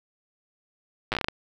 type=slowing click train; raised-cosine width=0.3 ms; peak=-10 dBFS; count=9; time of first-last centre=1.12-1.285 s; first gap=8 ms; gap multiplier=1.26; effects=8-bit